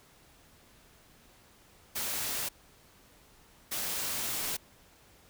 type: noise bursts at uneven times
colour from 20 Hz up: white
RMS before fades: -34 dBFS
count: 2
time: 1.95-2.49 / 3.71-4.57 s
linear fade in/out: 10 ms
effects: pink hiss -60 dBFS RMS until 5.29 s